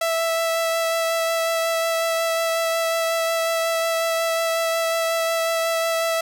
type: tone with vibrato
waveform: sawtooth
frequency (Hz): 659.3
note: E5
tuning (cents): 0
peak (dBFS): -16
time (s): 0.01-6.21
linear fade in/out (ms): 5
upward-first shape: sine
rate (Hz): 5.5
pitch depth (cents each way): 10
effects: none